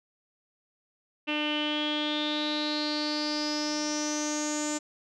sawtooth tone with low-pass filter sweep, 300 Hz, D4, 37 cents sharp, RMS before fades -30 dBFS, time 1.27-4.79 s, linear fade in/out 20 ms, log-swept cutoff 2800 to 7200 Hz, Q 9.5, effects none

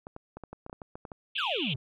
clicks, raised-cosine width 1 ms, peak -27 dBFS, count 12, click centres 0.069 / 0.164 / 0.37 / 0.437 / 0.53 / 0.664 / 0.697 / 0.729 / 0.818 / 0.955 / 1.052 / 1.118 s
pink band-pass noise, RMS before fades -33 dBFS, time 1.35-1.74 s, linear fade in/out 10 ms, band 2500 to 3500 Hz, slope 96 dB/octave
triangle exponential sweep, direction down, 1697 to 116.54 Hz, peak -29 dBFS, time 1.38-1.76 s, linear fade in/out 5 ms
effects none

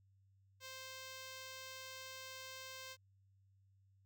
5% pulse tone, 523.3 Hz, C5, in tune, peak -37 dBFS, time 0.6-2.97 s, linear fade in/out 50 ms, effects added 97 Hz sine -68 dBFS peak until 4.05 s

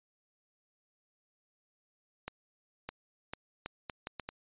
accelerating click train, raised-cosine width 0.3 ms, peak -22 dBFS, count 8, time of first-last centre 2.28-4.29 s, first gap 610 ms, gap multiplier 0.73, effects resampled to 8000 Hz

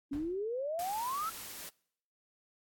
sine exponential sweep, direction up, 272.6 to 1363 Hz, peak -33 dBFS, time 0.11-1.3 s, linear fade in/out 10 ms
brown noise with exponential decay, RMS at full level -39 dBFS, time 0.13-0.46 s, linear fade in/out 2 ms, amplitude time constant 71 ms
white noise, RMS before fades -45 dBFS, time 0.79-1.69 s, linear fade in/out 0 ms
effects noise-tail reverb RT60 0.7 s tail -25 dB re dry + AAC 64 kbps

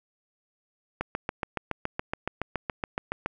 click train, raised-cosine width 0.5 ms, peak -13 dBFS, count 17, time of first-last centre 1.01-3.26 s, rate 7.11 Hz, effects none

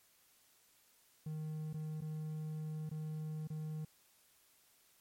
triangle tone with dropouts, 155.1 Hz, D#3, 5 cents flat, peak -37 dBFS, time 1.26-3.85 s, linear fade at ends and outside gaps 5 ms, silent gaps 1.73-1.741 / 2.008-2.018 / 2.894-2.912 / 3.474-3.501 s, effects white hiss -69 dBFS RMS until 5 s + MP3 64 kbps

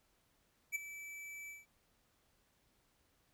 square tone with ADSR envelope, 2310 Hz, D7, 29 cents flat, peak -33 dBFS, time 0.72-1.66 s, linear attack 34 ms, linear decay 13 ms, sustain -14 dB, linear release 170 ms, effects pink hiss -75 dBFS RMS until 3.33 s

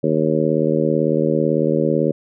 harmonic tone, 78 Hz, D#2, 5 cents sharp, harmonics 2 / 3 / 4 / 5 / 6 / 7, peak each -22 / -22 / -22 / -22 / -22 / -22 dBFS, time 0.03-2.12 s, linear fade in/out 10 ms, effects none

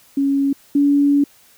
sine tone pair in turn, 277.2 / 284.8 Hz, C#4 / C#4, 0 / +47 cents, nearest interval unison, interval 47 cents, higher second, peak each -14 / -11 dBFS, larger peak second, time 0.17-0.53 / 0.75-1.24 s, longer second, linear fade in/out 5 ms, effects white hiss -51 dBFS RMS until 1.57 s

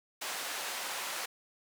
pink band-pass noise, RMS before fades -38 dBFS, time 0.21-1.26 s, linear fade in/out 10 ms, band 750 to 13000 Hz, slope 12 dB/octave, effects none

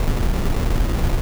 brown noise with sample-and-hold, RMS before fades -18 dBFS, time 0-1.21 s, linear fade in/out 2 ms, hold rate 1575 Hz, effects none

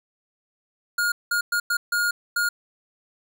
square tone bursts at uneven times, 1427 Hz, F6, 37 cents sharp, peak -21 dBFS, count 6, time 0.98-1.12 / 1.31-1.41 / 1.52-1.6 / 1.7-1.77 / 1.92-2.11 / 2.36-2.49 s, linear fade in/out 5 ms, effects none

